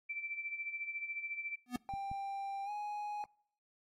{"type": "tone with tremolo", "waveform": "sine", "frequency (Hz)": 2336, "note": "D7", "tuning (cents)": -10, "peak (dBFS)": -36, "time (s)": [0.09, 1.56], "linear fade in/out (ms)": 10, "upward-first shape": "sine", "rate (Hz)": 14, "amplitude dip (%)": 65}
{"type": "tone with exponential growth", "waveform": "square", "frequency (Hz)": 246.9, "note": "B3", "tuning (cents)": 0, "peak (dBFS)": -31, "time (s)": [1.66, 1.76], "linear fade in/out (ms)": 2, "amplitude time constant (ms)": 20}
{"type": "tone with pitch glide", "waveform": "triangle", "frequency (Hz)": [790, 832.6], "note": ["G5", "G#5"], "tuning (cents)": [13, 4], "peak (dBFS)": -36, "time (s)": [1.89, 3.24], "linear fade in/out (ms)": 0, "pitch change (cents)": 91, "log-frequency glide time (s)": [2.65, 2.7]}
{"type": "clicks", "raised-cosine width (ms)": 5, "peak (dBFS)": -34, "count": 2, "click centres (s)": [1.938, 2.115]}
{"effects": ["noise-tail reverb RT60 0.7 s tail -26 dB re dry", "AAC 48 kbps"]}